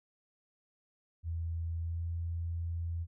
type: tone with pitch glide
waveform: sine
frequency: 83.1 to 84.31 Hz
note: E2 to E2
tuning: +15 to +40 cents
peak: -33 dBFS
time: 1.23-3.07 s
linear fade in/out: 50 ms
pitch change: +25 cents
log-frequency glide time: 1.8-2.03 s
effects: none